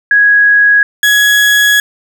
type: tone pair in turn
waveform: sine / 35% pulse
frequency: 1661.2 / 1674.7 Hz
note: G#6 / G#6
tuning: 0 / +14 cents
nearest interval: unison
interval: 14 cents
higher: second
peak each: -4 dBFS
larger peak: neither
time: 0.11-0.83 / 1.03-1.8 s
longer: second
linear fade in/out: 2 ms
effects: none